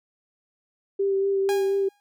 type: tone with vibrato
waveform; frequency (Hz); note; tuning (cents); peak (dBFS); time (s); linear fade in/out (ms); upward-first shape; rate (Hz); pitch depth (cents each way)
sine; 392; G4; 0; -20; 0.99-1.89; 10; sine; 4.2; 17
type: tone with exponential decay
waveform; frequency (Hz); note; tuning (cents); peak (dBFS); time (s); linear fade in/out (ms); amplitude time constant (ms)
sawtooth; 818; G#5; -26; -22; 1.49-2; 0; 110
effects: none